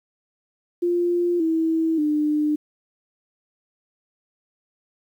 sine tone with pitch steps, 349.2 / 323.9 / 300.5 Hz, F4 / E4 / D4, 0 / -30 / +40 cents, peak -18 dBFS, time 0.82-2.56 s, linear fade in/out 10 ms, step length 580 ms, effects 9-bit

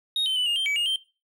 triangle tone with pitch steps, 3738 / 3079 / 2983 / 2835 / 3153 / 2284 / 2850 / 3135 Hz, A#7 / G7 / F#7 / F7 / G7 / D7 / F7 / G7, +4 / -32 / +13 / +25 / +9 / -49 / +34 / -1 cents, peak -21 dBFS, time 0.16-0.96 s, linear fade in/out 2 ms, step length 100 ms, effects noise-tail reverb RT60 0.3 s tail -18 dB re dry

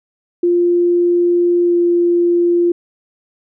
sine tone with pitch glide, 349.2 to 346.8 Hz, F4 to F4, 0 to -12 cents, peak -10 dBFS, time 0.43-2.72 s, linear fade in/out 5 ms, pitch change -12 cents, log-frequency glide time 1.63-1.76 s, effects none

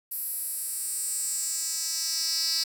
10% pulse tone with high-pass filter sweep, 325.7 Hz, E4, 21 cents flat, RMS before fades -30 dBFS, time 0.11-2.64 s, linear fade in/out 10 ms, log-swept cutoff 12000 to 4800 Hz, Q 3.6, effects 9-bit

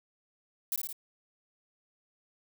violet noise with echo, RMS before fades -31 dBFS, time 0.72-0.76 s, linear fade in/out 2 ms, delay 56 ms, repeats 3, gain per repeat -3 dB, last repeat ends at 0.928 s, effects none

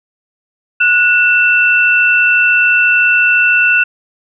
sine tone pair together, 1464.7 / 2677 Hz, F#6 / E7, -18 / +26 cents, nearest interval minor seventh, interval 1044 cents, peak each -10 dBFS, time 0.8-3.84 s, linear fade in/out 10 ms, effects none

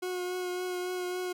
40% pulse tone with vibrato, 362.4 Hz, F#4, 36 cents flat, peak -31 dBFS, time 0.02-1.33 s, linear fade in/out 10 ms, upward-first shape triangle, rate 3.6 Hz, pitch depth 19 cents each way, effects none

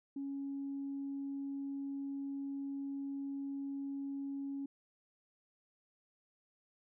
sine tone, 277.2 Hz, C#4, in tune, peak -37 dBFS, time 0.16-4.66 s, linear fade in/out 5 ms, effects tanh soft clip ceiling -33 dBFS

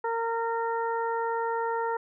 harmonic tone, 459.7 Hz, A#4, 24 cents flat, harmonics 1 / 2 / 3 / 4, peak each -30 / -29 / -36 / -41 dBFS, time 0.04-1.97 s, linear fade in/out 5 ms, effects none

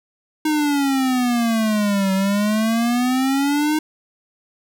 square exponential two-way sweep, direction down then up, 311.1 to 190 to 311.1 Hz, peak -17 dBFS, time 0.45-3.79 s, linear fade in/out 5 ms, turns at 2.13 s, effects none

